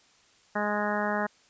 harmonic tone with a mistuned harmonic, 208.2 Hz, G#3, 5 cents sharp, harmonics 1 / 2 / 3 / 4 / 5 / 6 / 7 / 8 / 9, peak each -32 / -36 / -32 / -33 / -36 / -37 / -36 / -36 / -38 dBFS, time 0.55-1.27 s, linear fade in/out 10 ms, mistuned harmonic 9, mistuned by -18 cents, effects white hiss -61 dBFS RMS until 1.49 s + resampled to 16000 Hz

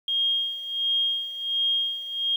sine tone with tremolo, 3240 Hz, G#7, 43 cents flat, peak -20 dBFS, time 0.08-2.36 s, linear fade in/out 2 ms, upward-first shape sine, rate 1.4 Hz, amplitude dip 75%, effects 9-bit

